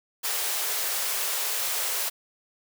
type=high-pass noise; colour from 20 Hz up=white; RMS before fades=-28 dBFS; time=0.23-2.1 s; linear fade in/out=20 ms; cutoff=390 Hz; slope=48 dB/octave; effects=none

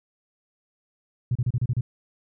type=tone bursts; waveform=sine; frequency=122 Hz; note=B2; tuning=21 cents flat; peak=-19 dBFS; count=7; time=1.31-1.81 s; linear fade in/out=5 ms; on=44 ms; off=32 ms; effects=tanh soft clip ceiling -15 dBFS

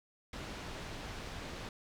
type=low-pass noise; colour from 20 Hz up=pink; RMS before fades=-44 dBFS; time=0.33-1.69 s; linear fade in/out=2 ms; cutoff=4900 Hz; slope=12 dB/octave; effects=none

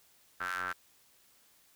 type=ring-modulated tone; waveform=sawtooth; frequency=90.5 Hz; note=F#2; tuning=38 cents flat; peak=-27 dBFS; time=0.4-0.73 s; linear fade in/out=10 ms; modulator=1450 Hz; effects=white hiss -65 dBFS RMS until 1.75 s

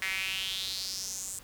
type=tone with high-pass filter sweep; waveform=sawtooth; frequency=190 Hz; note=F#3; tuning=46 cents sharp; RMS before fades=-35 dBFS; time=0.02-1.39 s; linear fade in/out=2 ms; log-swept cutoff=2000 to 8100 Hz; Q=4.5; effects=pink hiss -53 dBFS RMS until 1.43 s

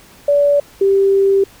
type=tone pair in turn; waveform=sine; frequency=575 / 392.1 Hz; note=D5 / G4; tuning=-37 / 0 cents; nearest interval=perfect fifth; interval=663 cents; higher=first; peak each=-9 dBFS; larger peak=neither; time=0.28-0.6 / 0.81-1.44 s; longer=second; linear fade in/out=5 ms; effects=pink hiss -44 dBFS RMS until 1.6 s

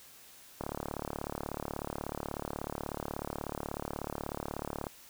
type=click train; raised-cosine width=1 ms; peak=-21 dBFS; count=156; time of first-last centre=0.61-4.868 s; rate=36.4 Hz; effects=white hiss -55 dBFS RMS until 5.09 s

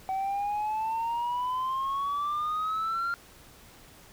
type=exponential sweep; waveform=sine; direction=up; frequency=759 to 1396.9 Hz; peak=-25 dBFS; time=0.09-3.14 s; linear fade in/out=0 ms; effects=tanh soft clip ceiling -26 dBFS + pink hiss -53 dBFS RMS until 4.12 s

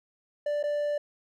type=tone with dropouts; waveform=triangle; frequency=587.3 Hz; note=D5; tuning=in tune; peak=-24 dBFS; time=0.46-0.98 s; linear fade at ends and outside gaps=5 ms; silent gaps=0.629-0.637 s; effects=none

